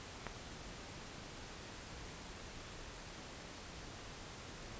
click, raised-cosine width 0.5 ms, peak -25 dBFS, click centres 0.267 s, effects pink hiss -50 dBFS RMS until 4.79 s + resampled to 16000 Hz

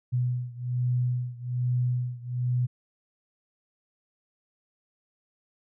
sine beating tone pair, 123.47 / 124.67 Hz, B2 / B2, 0 / +17 cents, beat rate 1.2 Hz, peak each -27 / -29 dBFS, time 0.12-2.67 s, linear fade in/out 20 ms, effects none

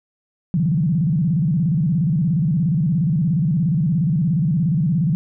sine tone with vibrato, 160.5 Hz, E3, 46 cents flat, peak -15 dBFS, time 0.54-5.15 s, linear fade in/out 0 ms, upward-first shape square, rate 17 Hz, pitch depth 200 cents each way, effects none

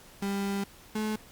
35% pulse tone pair in turn, 198.6 / 215.2 Hz, G3 / A3, +23 / -38 cents, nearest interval minor second, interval 139 cents, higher second, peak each -27 dBFS, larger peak neither, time 0.22-0.64 / 0.95-1.16 s, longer first, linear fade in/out 5 ms, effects pink hiss -53 dBFS RMS until 1.31 s + Opus 48 kbps

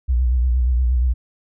sine tone with vibrato, 61.9 Hz, B1, 5 cents sharp, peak -14 dBFS, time 0.08-1.14 s, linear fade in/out 20 ms, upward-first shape sine, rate 8.5 Hz, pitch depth 81 cents each way, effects none

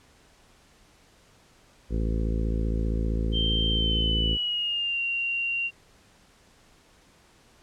harmonic tone, 55.3 Hz, A1, 9 cents sharp, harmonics 1 / 2 / 3 / 4 / 5 / 6 / 7 / 8 / 9, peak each -25 / -33 / -35 / -35 / -38 / -40 / -40 / -43 / -42 dBFS, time 1.89-4.38 s, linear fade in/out 50 ms
sine tone with pitch glide, 3136 to 2762 Hz, G7 to F7, 0 to -20 cents, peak -25 dBFS, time 3.32-5.71 s, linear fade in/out 50 ms, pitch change -220 cents, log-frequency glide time 3.7-5 s
effects pink hiss -58 dBFS RMS until 7.62 s + low-pass 9000 Hz 12 dB/octave

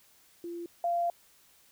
sine tone pair in turn, 343.2 / 690.2 Hz, F4 / F5, -30 / -21 cents, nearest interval octave, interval 1209 cents, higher second, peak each -36 / -26 dBFS, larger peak second, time 0.44-0.66 / 0.84-1.1 s, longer second, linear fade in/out 2 ms, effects white hiss -62 dBFS RMS until 1.71 s

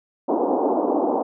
pink band-pass noise, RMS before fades -21 dBFS, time 0.28-1.23 s, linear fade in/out 10 ms, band 250 to 930 Hz, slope 48 dB/octave, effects none

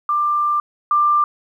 sine tone pair in turn, 1187 / 1187 Hz, D6 / D6, +18 / +18 cents, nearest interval unison, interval 0 cents, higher neither, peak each -15 / -12 dBFS, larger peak second, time 0.09-0.6 / 0.91-1.24 s, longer first, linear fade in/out 2 ms, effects 9-bit

